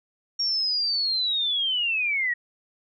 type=linear sweep; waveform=sine; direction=down; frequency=5588 to 1873 Hz; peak=-22 dBFS; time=0.39-2.34 s; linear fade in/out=10 ms; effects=none